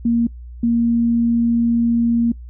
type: tone pair in turn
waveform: sine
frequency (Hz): 233.7 / 233.7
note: A#3 / A#3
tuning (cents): +5 / +5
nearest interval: unison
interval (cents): 0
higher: neither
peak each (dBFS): -13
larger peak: neither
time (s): 0.05-0.27 / 0.63-2.32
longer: second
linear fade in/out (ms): 5
effects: noise-tail reverb RT60 0.1 s tail -23 dB re dry + added 60 Hz sine -32 dBFS peak until 2.49 s